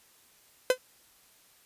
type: tone with exponential decay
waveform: 45% pulse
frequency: 509 Hz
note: C5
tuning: 48 cents flat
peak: -16 dBFS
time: 0.7-0.78 s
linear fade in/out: 2 ms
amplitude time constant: 16 ms
effects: white hiss -61 dBFS RMS until 1.65 s + resampled to 32000 Hz